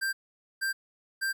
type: tone bursts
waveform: square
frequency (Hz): 1579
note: G6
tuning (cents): +12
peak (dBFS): -28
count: 3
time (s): 0.01-1.33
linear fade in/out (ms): 20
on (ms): 120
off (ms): 480
effects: 11-bit